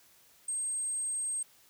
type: tone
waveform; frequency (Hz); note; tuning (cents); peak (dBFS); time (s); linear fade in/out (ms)
sine; 8410; C9; +8; -31; 0.48-1.43; 5
effects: white hiss -62 dBFS RMS until 1.69 s